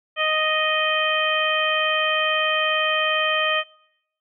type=harmonic tone; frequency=622.3 Hz; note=D#5; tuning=in tune; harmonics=1 / 2 / 3 / 4 / 5; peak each=-25 / -25 / -25 / -25 / -25 dBFS; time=0.16-3.64 s; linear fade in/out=50 ms; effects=noise-tail reverb RT60 0.9 s tail -26 dB re dry